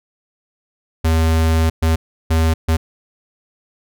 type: tone bursts at uneven times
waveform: square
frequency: 80.8 Hz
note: E2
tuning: 34 cents flat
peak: -13 dBFS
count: 4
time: 1.04-1.7 / 1.82-1.96 / 2.3-2.54 / 2.68-2.77 s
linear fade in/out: 10 ms
effects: none